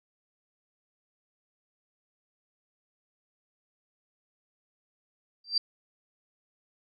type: tone with exponential growth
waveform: sine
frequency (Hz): 4699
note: D8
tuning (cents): 0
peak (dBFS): -19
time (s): 5.44-5.58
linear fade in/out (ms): 5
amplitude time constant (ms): 30
effects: none